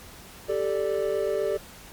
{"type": "chord", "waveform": "triangle", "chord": "G suspended second", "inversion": "none", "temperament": "equal", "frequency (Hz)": [392, 440, 587.3], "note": ["G4", "A4", "D5"], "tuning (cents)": [0, 0, 0], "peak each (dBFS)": -26, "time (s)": [0.48, 1.58], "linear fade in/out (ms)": 20, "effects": ["pink hiss -46 dBFS RMS until 1.92 s", "MP3 96 kbps"]}